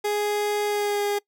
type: tone with pitch glide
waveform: 30% pulse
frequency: 415.3 to 409.1 Hz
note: G#4 to G#4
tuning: 0 to -26 cents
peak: -20 dBFS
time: 0.04-1.19 s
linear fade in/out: 10 ms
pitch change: -26 cents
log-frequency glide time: 0.65-1.02 s
effects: noise-tail reverb RT60 0.1 s tail -23 dB re dry